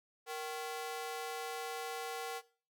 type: ring-modulated tone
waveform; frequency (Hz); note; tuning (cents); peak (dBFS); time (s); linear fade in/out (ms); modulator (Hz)
sawtooth; 619; D#5; -9; -32; 0.26-2.42; 50; 152
effects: noise-tail reverb RT60 0.4 s tail -19 dB re dry